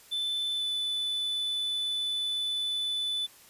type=tone with pitch glide; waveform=triangle; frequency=3520 to 3494 Hz; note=A7 to A7; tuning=0 to -13 cents; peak=-27 dBFS; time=0.11-3.27 s; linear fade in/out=20 ms; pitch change=-13 cents; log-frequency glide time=0.57-0.63 s; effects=white hiss -55 dBFS RMS until 3.49 s + resampled to 32000 Hz